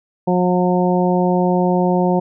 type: harmonic tone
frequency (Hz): 180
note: F#3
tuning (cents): -47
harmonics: 1 / 2 / 3 / 4 / 5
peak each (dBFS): -16 / -19 / -21 / -22 / -23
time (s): 0.27-2.2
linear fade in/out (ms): 10
effects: none